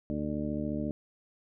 harmonic tone, 74.3 Hz, D2, 21 cents sharp, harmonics 1 / 2 / 3 / 4 / 5 / 6 / 8, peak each -41 / -39 / -34 / -35 / -45 / -45 / -40 dBFS, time 0.1-0.91 s, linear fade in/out 0 ms, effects none

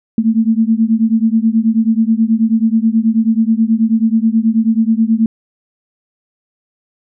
sine beating tone pair, 220 / 229.3 Hz, A3 / A#3, 0 / -28 cents, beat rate 9.3 Hz, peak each -12 / -13 dBFS, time 0.18-5.26 s, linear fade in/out 2 ms, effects none

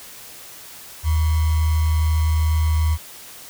sine tone with sample-and-hold, 78.8 Hz, D#2, 23 cents sharp, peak -15 dBFS, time 1.03-2.98 s, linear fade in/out 50 ms, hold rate 1050 Hz, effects white hiss -40 dBFS RMS until 3.49 s

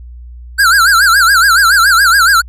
square tone with vibrato, 1478 Hz, F#6, 2 cents flat, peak -6 dBFS, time 0.58-2.42 s, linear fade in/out 20 ms, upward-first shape sine, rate 7.1 Hz, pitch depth 190 cents each way, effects added 60 Hz sine -28 dBFS peak until 2.48 s + resampled to 32000 Hz

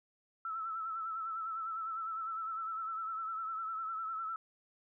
sine tone with vibrato, 1318.5 Hz, E6, in tune, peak -36 dBFS, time 0.45-4.36 s, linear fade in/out 2 ms, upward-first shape triangle, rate 9.9 Hz, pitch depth 58 cents each way, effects none

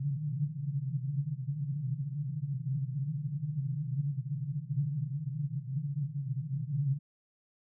white band-pass noise, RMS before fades -34 dBFS, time 0-6.99 s, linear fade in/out 5 ms, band 130 to 150 Hz, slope 96 dB/octave, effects none

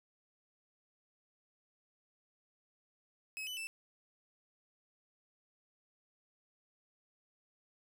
40% pulse tone with pitch steps, 2564 / 2996 / 2650 Hz, E7 / F#7 / E7, -49 / +21 / +9 cents, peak -39 dBFS, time 3.37-3.67 s, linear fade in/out 0 ms, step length 100 ms, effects none

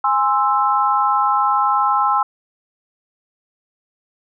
sine chord, Ab augmented, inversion none, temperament equal with one note detuned, 825.8 / 1046.5 / 1318.5 Hz, Ab5 / C6 / E6, -10 / 0 / 0 cents, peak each -18 dBFS, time 0.04-2.23 s, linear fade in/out 5 ms, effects none

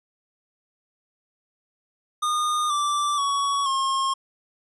square tone with pitch steps, 1222 / 1170.9 / 1121.9 / 1074.9 Hz, D#6 / D6 / C#6 / C6, -32 / -6 / +20 / +46 cents, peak -22 dBFS, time 2.22-4.14 s, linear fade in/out 10 ms, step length 480 ms, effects resampled to 24000 Hz

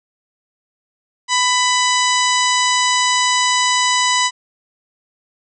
harmonic tone with a mistuned harmonic, 996 Hz, B5, 14 cents sharp, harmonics 1 / 2 / 3 / 4 / 5 / 6 / 7 / 8, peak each -17 / -20 / -22 / -23 / -24 / -25 / -25 / -26 dBFS, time 1.28-4.31 s, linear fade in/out 50 ms, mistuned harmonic 4, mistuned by -20 cents, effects none

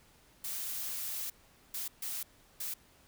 blue noise bursts at uneven times, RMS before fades -38 dBFS, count 4, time 0.44-1.3 / 1.74-1.88 / 2.02-2.23 / 2.6-2.74 s, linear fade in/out 5 ms, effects pink hiss -63 dBFS RMS until 3.07 s

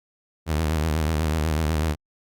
sawtooth tone with vibrato, 78.2 Hz, D#2, 9 cents sharp, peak -17 dBFS, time 0.46-1.96 s, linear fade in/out 50 ms, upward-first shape sine, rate 8.1 Hz, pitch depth 86 cents each way, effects Opus 48 kbps

